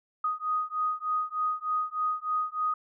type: beating tone pair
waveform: sine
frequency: 1244.5 / 1247.8 Hz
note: D#6 / D#6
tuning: 0 / +5 cents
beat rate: 3.3 Hz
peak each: -30 dBFS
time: 0.24-2.74 s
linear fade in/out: 5 ms
effects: none